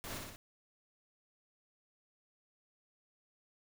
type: noise with echo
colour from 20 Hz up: pink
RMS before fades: -44 dBFS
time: 0.04-0.18 s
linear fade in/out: 0 ms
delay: 60 ms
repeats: 3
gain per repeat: -3 dB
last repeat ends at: 0.36 s
effects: none